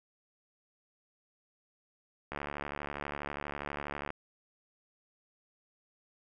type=click train; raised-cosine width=0.5 ms; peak=-22 dBFS; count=130; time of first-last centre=2.32-4.104 s; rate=72.3 Hz; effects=none